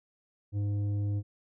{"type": "tone with tanh clipping", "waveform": "triangle", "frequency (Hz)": 102.1, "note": "G#2", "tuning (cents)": -29, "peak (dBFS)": -29, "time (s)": [0.52, 1.23], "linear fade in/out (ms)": 50, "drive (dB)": 12, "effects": []}